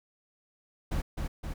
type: noise with echo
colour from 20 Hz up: brown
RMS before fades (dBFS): -30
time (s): 0.91-1.02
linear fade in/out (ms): 10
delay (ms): 260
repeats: 2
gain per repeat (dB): -3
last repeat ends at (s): 1.54
effects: none